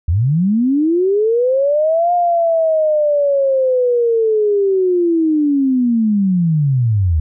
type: linear two-way sweep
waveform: sine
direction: up then down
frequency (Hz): 74.3 to 710 to 74.3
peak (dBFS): -11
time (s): 0.08-7.2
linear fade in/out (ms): 5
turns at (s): 2.13
effects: none